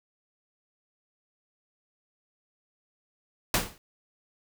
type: noise with exponential decay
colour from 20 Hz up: pink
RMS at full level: -20 dBFS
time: 3.54-3.78 s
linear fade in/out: 2 ms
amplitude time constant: 51 ms
effects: none